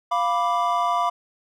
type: chord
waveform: triangle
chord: B diminished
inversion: second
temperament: equal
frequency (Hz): 698.5 / 987.8 / 1174.7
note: F5 / B5 / D6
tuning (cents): 0 / 0 / 0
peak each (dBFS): -22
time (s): 0.11-1.1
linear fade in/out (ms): 10
effects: none